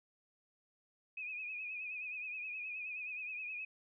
sine tone with vibrato, 2503 Hz, D#7, 10 cents sharp, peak -40 dBFS, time 1.17-3.65 s, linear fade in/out 5 ms, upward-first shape triangle, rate 9.5 Hz, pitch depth 76 cents each way, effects none

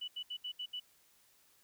sine tone bursts at uneven times, 2965 Hz, F#7, 3 cents sharp, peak -38 dBFS, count 6, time 0.01-0.08 / 0.16-0.23 / 0.3-0.37 / 0.44-0.52 / 0.59-0.66 / 0.73-0.8 s, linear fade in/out 10 ms, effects white hiss -68 dBFS RMS until 1.63 s

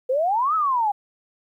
sine exponential two-way sweep, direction up then down, 492.9 to 1318.5 to 795 Hz, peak -18 dBFS, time 0.09-0.92 s, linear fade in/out 10 ms, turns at 0.55 s, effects 10-bit

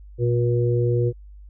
harmonic tone, 120 Hz, B2, 49 cents flat, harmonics 1 / 3 / 4, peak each -19 / -24 / -25 dBFS, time 0.18-1.13 s, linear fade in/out 50 ms, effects added 50 Hz sine -40 dBFS peak until 1.49 s

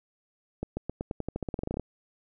accelerating click train, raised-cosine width 2 ms, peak -18 dBFS, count 18, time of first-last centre 0.63-1.797 s, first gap 140 ms, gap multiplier 0.9, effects none

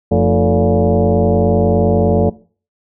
sine tone with frequency modulation, 174.61 Hz, F3, in tune, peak -9 dBFS, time 0.11-2.3 s, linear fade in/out 10 ms, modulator 133 Hz, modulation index 3.5, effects noise-tail reverb RT60 0.4 s tail -20 dB re dry

